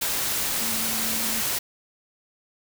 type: tone in noise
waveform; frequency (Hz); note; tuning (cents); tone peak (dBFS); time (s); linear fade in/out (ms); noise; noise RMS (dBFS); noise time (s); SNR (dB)
sine; 223.1; A3; +24; -35; 0.61-1.41; 10; white; -26; 0.01-1.59; -12
effects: none